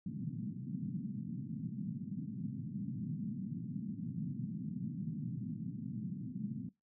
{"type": "band-pass noise", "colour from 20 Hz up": "white", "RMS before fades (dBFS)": -41, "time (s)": [0.06, 6.69], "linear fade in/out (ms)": 5, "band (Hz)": [120, 240], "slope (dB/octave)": 48, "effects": ["noise-tail reverb RT60 0.2 s tail -22 dB re dry"]}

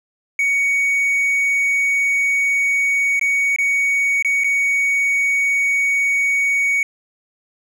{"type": "tone with dropouts", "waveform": "triangle", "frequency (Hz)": 2239, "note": "C#7", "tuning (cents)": 17, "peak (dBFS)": -13, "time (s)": [0.39, 6.83], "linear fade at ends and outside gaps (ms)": 2, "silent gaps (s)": [[3.195, 3.212], [3.562, 3.585], [4.225, 4.247], [4.437, 4.443]], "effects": []}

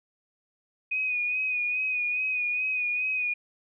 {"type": "tone with vibrato", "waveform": "sine", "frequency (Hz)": 2488, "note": "D#7", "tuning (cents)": -1, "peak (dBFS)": -25, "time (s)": [0.91, 3.34], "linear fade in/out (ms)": 10, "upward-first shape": "sine", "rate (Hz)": 2.4, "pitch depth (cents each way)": 36, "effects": []}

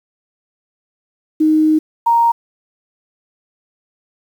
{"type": "tone pair in turn", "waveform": "sine", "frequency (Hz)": [311.1, 932.2], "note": ["D#4", "A#5"], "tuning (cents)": [0, 0], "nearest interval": "octave + perfect fifth", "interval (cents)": 1900, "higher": "second", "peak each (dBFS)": -9, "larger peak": "neither", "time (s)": [[1.4, 1.79], [2.06, 2.32]], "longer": "first", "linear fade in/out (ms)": 10, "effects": ["7-bit"]}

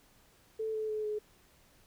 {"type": "tone with pitch steps", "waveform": "sine", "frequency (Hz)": [440, 434.4, 429, 423.5], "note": ["A4", "A4", "A4", "G#4"], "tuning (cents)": [0, -22, -44, 34], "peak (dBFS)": -32, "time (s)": [0.59, 1.19], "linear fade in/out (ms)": 10, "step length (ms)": 150, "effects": ["pink hiss -64 dBFS RMS until 1.86 s"]}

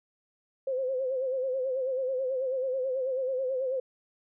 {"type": "tone with vibrato", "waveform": "sine", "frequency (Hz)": 521, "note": "C5", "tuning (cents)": -7, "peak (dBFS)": -27, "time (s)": [0.67, 3.8], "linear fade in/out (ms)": 5, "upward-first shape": "sine", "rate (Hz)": 9.2, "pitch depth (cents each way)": 66, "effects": []}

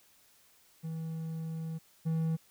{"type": "tone pair in turn", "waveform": "triangle", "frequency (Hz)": [161.6, 161.6], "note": ["E3", "E3"], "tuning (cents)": [-34, -34], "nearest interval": "unison", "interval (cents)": 0, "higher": "neither", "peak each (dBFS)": [-33, -26], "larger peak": "second", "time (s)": [[0.83, 1.79], [2.05, 2.37]], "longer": "first", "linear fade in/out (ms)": 20, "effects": ["white hiss -64 dBFS RMS until 2.5 s"]}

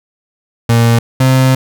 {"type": "tone pair in turn", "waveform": "35% pulse", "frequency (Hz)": [116.54, 130.81], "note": ["A#2", "C3"], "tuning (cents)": [0, 0], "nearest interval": "major second", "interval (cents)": 200, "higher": "second", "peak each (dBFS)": -5, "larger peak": "neither", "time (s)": [[0.69, 0.99], [1.2, 1.55]], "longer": "second", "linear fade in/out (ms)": 5, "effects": []}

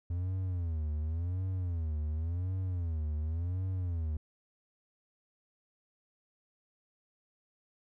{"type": "tone with vibrato", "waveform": "triangle", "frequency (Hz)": 84.4, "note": "E2", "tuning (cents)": 41, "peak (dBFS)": -29, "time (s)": [0.1, 4.17], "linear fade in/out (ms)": 5, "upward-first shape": "sine", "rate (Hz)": 0.91, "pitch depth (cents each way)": 190, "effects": []}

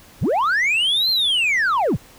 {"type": "linear two-way sweep", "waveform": "sine", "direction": "up then down", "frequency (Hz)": [51, 4235, 51], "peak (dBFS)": -13, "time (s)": [0.21, 1.97], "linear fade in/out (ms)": 20, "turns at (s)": 1.1, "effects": ["tanh soft clip ceiling -15 dBFS", "pink hiss -47 dBFS RMS until 2.18 s"]}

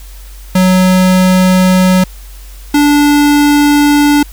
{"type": "tone pair in turn", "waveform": "square", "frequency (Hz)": [185, 291.3], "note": ["F#3", "D4"], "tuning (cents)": [0, -14], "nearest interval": "minor sixth", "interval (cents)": 786, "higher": "second", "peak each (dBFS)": -6, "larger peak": "neither", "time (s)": [[0.55, 2.04], [2.74, 4.23]], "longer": "neither", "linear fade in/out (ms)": 5, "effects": ["added 47 Hz sine -28 dBFS peak until 4.32 s", "white hiss -39 dBFS RMS until 4.32 s"]}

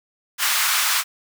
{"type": "high-pass noise", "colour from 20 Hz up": "pink", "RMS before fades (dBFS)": -20, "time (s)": [0.38, 1.04], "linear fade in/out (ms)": 50, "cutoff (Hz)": 1100, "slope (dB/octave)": 24, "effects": []}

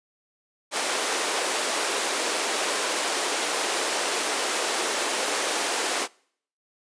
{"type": "high-pass noise", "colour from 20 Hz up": "pink", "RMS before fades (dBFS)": -26, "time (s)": [0.71, 6.08], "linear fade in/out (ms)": 50, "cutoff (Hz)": 360, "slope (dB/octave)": 24, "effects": ["noise-tail reverb RT60 0.6 s tail -25 dB re dry", "resampled to 22050 Hz"]}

